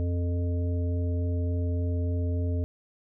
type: harmonic tone with a mistuned harmonic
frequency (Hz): 87.31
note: F2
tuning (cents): 0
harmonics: 1 / 3 / 5 / 7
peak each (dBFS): -25 / -35 / -39 / -42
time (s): 0-2.64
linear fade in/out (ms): 0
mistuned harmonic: 1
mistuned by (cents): -23
effects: none